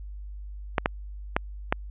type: clicks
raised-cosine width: 0.5 ms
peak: -6 dBFS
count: 4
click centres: 0.782 / 0.859 / 1.365 / 1.725 s
effects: added 50 Hz sine -36 dBFS peak until 1.9 s + resampled to 8000 Hz